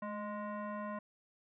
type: tone with frequency modulation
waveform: sine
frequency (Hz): 212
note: G#3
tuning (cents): +36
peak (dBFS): -38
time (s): 0.02-0.99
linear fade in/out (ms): 5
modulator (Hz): 831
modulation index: 1.3
effects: none